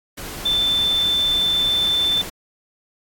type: tone in noise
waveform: sine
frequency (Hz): 3537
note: A7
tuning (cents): +8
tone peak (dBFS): -16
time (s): 0.45-2.22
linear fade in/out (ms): 10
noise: pink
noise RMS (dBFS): -32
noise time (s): 0.17-2.3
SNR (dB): +13
effects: AAC 64 kbps